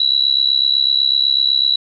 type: tone with amplitude modulation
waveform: sine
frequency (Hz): 3919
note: B7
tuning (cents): -14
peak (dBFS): -8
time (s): 0-1.76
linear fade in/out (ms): 5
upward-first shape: sine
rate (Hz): 68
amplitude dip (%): 90
effects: none